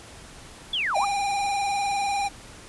sine linear two-way sweep, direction down then up, 3520 to 585 to 1271 Hz, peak -23 dBFS, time 0.73-1.05 s, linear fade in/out 5 ms, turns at 0.97 s
square tone with vibrato, 802 Hz, G5, 39 cents sharp, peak -24 dBFS, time 0.94-2.29 s, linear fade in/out 20 ms, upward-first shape square, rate 20 Hz, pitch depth 32 cents each way
effects pink hiss -45 dBFS RMS until 2.68 s + resampled to 24000 Hz

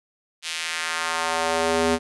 square tone with high-pass filter sweep, 82.2 Hz, E2, 4 cents flat, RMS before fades -24 dBFS, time 0.42-1.99 s, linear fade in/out 50 ms, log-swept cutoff 3100 to 290 Hz, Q 1.3, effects resampled to 24000 Hz

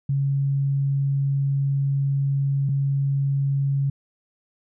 sine tone pair in turn, 138.59 / 138.59 Hz, C#3 / C#3, 0 / 0 cents, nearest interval unison, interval 0 cents, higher neither, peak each -19 / -19 dBFS, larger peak neither, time 0.09-2.69 / 2.69-3.9 s, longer first, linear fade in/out 5 ms, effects none

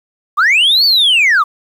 sine linear two-way sweep, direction up then down, 1100 to 4600 to 1100 Hz, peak -5 dBFS, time 0.37-1.44 s, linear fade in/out 20 ms, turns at 0.85 s, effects tanh soft clip ceiling -6 dBFS + 7-bit

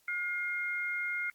sine tone pair together, 1432 / 2125 Hz, F6 / C7, +43 / +26 cents, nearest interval perfect fifth, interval 683 cents, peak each -36 / -33 dBFS, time 0.08-1.3 s, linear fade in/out 2 ms, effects white hiss -69 dBFS RMS until 1.34 s + Opus 48 kbps

